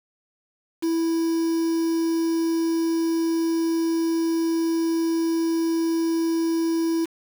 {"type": "tone with quantisation", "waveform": "triangle", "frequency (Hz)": 329.6, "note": "E4", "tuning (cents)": 0, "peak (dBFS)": -18, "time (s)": [0.82, 7.06], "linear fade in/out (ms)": 20, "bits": 6, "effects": []}